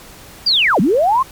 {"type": "linear two-way sweep", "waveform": "sine", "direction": "down then up", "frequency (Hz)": [4923, 159.6, 1096], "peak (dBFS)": -10, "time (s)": [0.46, 1.23], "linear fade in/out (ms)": 10, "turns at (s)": 0.8, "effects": ["pink hiss -39 dBFS RMS until 1.31 s", "MP3 96 kbps"]}